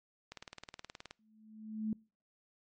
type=click train; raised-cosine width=0.2 ms; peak=-28 dBFS; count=16; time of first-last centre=0.32-1.109 s; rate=19 Hz
type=tone with exponential growth; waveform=sine; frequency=217 Hz; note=A3; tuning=24 cents flat; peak=-30 dBFS; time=1.19-1.93 s; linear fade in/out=2 ms; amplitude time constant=160 ms
effects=noise-tail reverb RT60 0.4 s tail -26 dB re dry + MP3 48 kbps